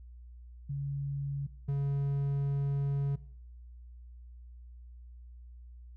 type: tone pair in turn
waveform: sine / triangle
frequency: 140 / 140 Hz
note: C#3 / C#3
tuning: +18 / +18 cents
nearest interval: unison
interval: 0 cents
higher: neither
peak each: -32 / -26 dBFS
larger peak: second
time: 0.69-1.47 / 1.68-3.16 s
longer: second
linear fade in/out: 10 ms
effects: noise-tail reverb RT60 0.7 s tail -20 dB re dry + added 60 Hz sine -47 dBFS peak until 5.96 s